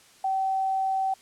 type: tone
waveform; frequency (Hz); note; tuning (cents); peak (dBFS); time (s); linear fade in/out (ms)
sine; 768; G5; -36; -23; 0.24-1.14; 5
effects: white hiss -55 dBFS RMS until 1.21 s + low-pass 9000 Hz 12 dB/octave